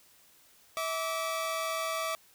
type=tone pair together; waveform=sawtooth; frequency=648 / 1157.6 Hz; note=E5 / D6; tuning=-30 / -25 cents; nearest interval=minor seventh; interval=1005 cents; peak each=-30 / -30 dBFS; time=0.77-2.15 s; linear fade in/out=0 ms; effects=white hiss -61 dBFS RMS until 2.34 s